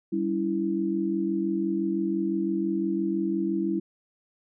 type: chord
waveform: sine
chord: C# diminished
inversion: second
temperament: equal with one note detuned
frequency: 196 / 283.7 / 329.6 Hz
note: G3 / C#4 / E4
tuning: 0 / +40 / 0 cents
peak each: -29 / -32 / -26 dBFS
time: 0.12-3.8 s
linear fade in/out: 10 ms
effects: none